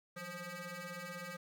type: ring-modulated tone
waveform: 15% pulse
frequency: 350 Hz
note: F4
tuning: 4 cents sharp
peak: -34 dBFS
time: 0.16-1.37 s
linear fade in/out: 10 ms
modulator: 883 Hz
effects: none